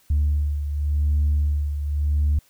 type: beating tone pair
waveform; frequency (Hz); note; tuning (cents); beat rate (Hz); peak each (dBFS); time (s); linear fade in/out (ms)
sine; 73.42 / 74.31; D2 / D2; 0 / +21; 0.89; -18 / -25; 0.1-2.39; 5
effects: tanh soft clip ceiling -14 dBFS + white hiss -59 dBFS RMS until 2.49 s